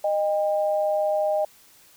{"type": "tone pair together", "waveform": "sine", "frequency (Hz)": [615.9, 801], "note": ["D#5", "G5"], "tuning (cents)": [-18, 37], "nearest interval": "perfect fourth", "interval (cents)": 455, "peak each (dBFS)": [-21, -27], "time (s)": [0.04, 1.45], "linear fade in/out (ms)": 5, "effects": ["white hiss -54 dBFS RMS until 1.96 s"]}